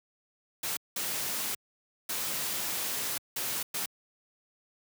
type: noise bursts at uneven times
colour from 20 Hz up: white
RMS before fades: -33 dBFS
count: 5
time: 0.63-0.77 / 0.96-1.55 / 2.09-3.18 / 3.36-3.63 / 3.74-3.86 s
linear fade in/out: 5 ms
effects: high-pass 100 Hz 12 dB/octave